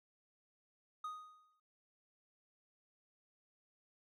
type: tone with exponential decay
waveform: triangle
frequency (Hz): 1244.5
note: D#6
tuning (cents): 0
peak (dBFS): -37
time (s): 1.04-1.6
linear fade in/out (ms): 5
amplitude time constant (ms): 120
effects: none